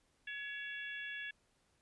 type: harmonic tone with a mistuned harmonic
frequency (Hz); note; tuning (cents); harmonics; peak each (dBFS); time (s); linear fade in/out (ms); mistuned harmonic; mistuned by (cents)
564; C#5; +30; 3 / 4 / 5 / 6; -43 / -51 / -48 / -51; 0.27-1.31; 5; 5; -60
effects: pink hiss -75 dBFS RMS until 1.81 s + resampled to 24000 Hz